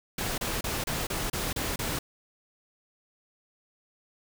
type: noise bursts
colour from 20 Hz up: pink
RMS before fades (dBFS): -31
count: 8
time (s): 0.18-1.99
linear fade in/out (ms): 5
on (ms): 200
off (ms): 30
effects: none